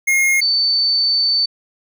square / sine tone pair in turn, 2145 / 4532 Hz, C7 / C#8, +42 / +37 cents, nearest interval octave + minor second, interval 1295 cents, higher second, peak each -13 dBFS, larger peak neither, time 0.07-0.41 / 0.41-1.46 s, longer second, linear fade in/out 10 ms, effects none

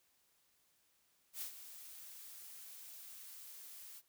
blue noise with ADSR envelope, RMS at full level -42 dBFS, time 1.33-4.02 s, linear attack 83 ms, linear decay 96 ms, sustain -11 dB, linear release 43 ms, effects white hiss -75 dBFS RMS until 4.08 s

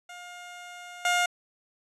15% pulse tone with level steps, 710 Hz, F5, 28 cents sharp, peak -35 / -16 dBFS, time 0.09-1.26 s, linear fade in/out 5 ms, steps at 1.05 s, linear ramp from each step 2 ms, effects resampled to 24000 Hz

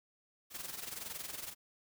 white noise with amplitude modulation, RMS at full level -41 dBFS, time 0.5-1.55 s, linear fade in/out 50 ms, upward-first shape sine, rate 21.6 Hz, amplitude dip 70%, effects none

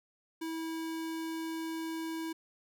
square tone, 324.7 Hz, E4, 26 cents flat, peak -36 dBFS, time 0.41-2.33 s, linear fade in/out 10 ms, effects none

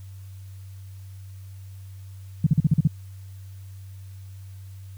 sine tone bursts, 152.7 Hz, D#3, 32 cents flat, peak -13 dBFS, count 7, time 2.44-2.875 s, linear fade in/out 5 ms, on 27 ms, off 41 ms, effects added 96 Hz sine -38 dBFS peak until 4.97 s + white hiss -58 dBFS RMS until 4.97 s

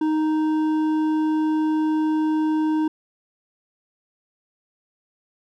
sine tone with hard clipping, 311.1 Hz, D#4, in tune, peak -20 dBFS, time 0.01-2.88 s, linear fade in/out 5 ms, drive 7 dB, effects none

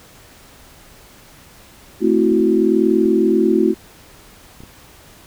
sine chord, F# half-diminished seventh, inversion first, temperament equal, 220 / 261.6 / 329.6 / 370 Hz, A3 / C4 / E4 / F#4, 0 / 0 / 0 / 0 cents, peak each -18 / -21 / -16 / -16 dBFS, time 2-3.75 s, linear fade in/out 50 ms
clicks, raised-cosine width 3 ms, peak -25 dBFS, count 5, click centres 2.32 / 2.403 / 3.054 / 4.605 / 4.636 s
effects pink hiss -45 dBFS RMS until 5.26 s

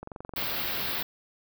click train, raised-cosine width 1 ms, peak -25 dBFS, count 10, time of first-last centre 0.03-0.425 s, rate 22.8 Hz
white band-stop noise, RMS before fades -31 dBFS, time 0.36-1.03 s, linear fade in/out 5 ms, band 4800 to 14000 Hz, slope 48 dB/octave
effects none

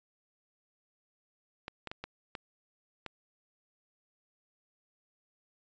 clicks, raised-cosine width 0.3 ms, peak -23 dBFS, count 6, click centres 1.681 / 1.873 / 1.915 / 2.04 / 2.352 / 3.063 s, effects resampled to 16000 Hz

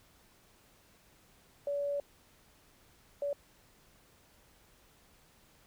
sine tone bursts at uneven times, 571 Hz, D5, 49 cents flat, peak -31 dBFS, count 2, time 1.67-2 / 3.22-3.33 s, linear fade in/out 2 ms, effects pink hiss -64 dBFS RMS until 5.66 s

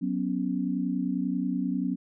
sine chord, F# suspended fourth, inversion none, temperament equal, 185 / 246.9 / 277.2 Hz, F#3 / B3 / C#4, 0 / 0 / 0 cents, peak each -30 dBFS, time 0.01-1.96 s, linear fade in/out 20 ms, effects none

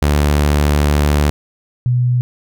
sawtooth / sine tone pair in turn, 73.42 / 123.48 Hz, D2 / B2, 0 / 0 cents, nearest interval major sixth, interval 900 cents, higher second, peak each -7 / -11 dBFS, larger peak first, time 0.02-1.3 / 1.86-2.21 s, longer first, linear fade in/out 0 ms, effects none

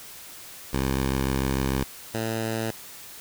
10% pulse tone pair in turn, 66.7 / 112.18 Hz, C2 / A2, +34 / +34 cents, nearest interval major sixth, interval 900 cents, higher second, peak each -15 / -18 dBFS, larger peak first, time 0.73-1.84 / 2.14-2.71 s, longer first, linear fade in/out 5 ms, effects white hiss -43 dBFS RMS until 3.2 s

